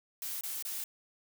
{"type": "noise bursts", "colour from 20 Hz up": "blue", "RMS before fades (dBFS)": -38, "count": 3, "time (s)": [0.22, 0.84], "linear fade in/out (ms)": 2, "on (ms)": 190, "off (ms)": 25, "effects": []}